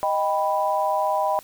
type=chord; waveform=sine; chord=Eb augmented; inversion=none; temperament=equal with one note detuned; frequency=622.3 / 787.2 / 987.8 Hz; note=Eb5 / G5 / B5; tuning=0 / +7 / 0 cents; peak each=-24 dBFS; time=0.03-1.39 s; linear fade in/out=0 ms; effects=white hiss -48 dBFS RMS until 1.43 s